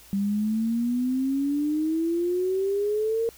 sine exponential sweep, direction up, 196 to 463.8 Hz, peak -22 dBFS, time 0.13-3.29 s, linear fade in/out 0 ms, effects added 60 Hz sine -57 dBFS peak until 3.37 s + white hiss -51 dBFS RMS until 3.37 s

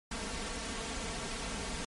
pink noise with comb filter, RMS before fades -38 dBFS, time 0.11-1.85 s, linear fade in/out 5 ms, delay 4.4 ms, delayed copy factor +0.65, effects low-pass 10000 Hz 12 dB/octave + MP3 48 kbps

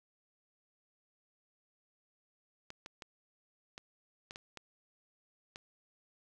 clicks, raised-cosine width 0.2 ms, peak -28 dBFS, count 8, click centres 2.704 / 2.861 / 3.022 / 3.779 / 4.309 / 4.359 / 4.573 / 5.559 s, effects none

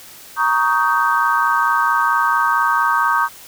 sine chord, Eb dominant seventh, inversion second, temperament just, 933.4 / 1120.1 / 1244.5 / 1555.6 Hz, Bb5 / Db6 / Eb6 / G6, +2 / +18 / 0 / -14 cents, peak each -19 dBFS, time 0.36-3.29 s, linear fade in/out 50 ms, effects white hiss -40 dBFS RMS until 3.47 s

